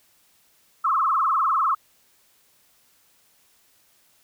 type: tone with vibrato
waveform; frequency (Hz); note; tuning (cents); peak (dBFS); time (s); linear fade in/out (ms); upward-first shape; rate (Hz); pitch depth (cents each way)
sine; 1188; D6; +20; -18; 0.84-1.75; 10; sine; 20; 200
effects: white hiss -61 dBFS RMS until 4.23 s